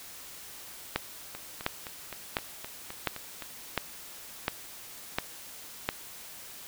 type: two click trains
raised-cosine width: 0.3 ms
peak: -10 / -22 dBFS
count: 8 / 9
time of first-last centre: 0.96-5.89 / 1.35-3.423 s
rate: 1.42 / 3.86 Hz
effects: white hiss -46 dBFS RMS until 6.67 s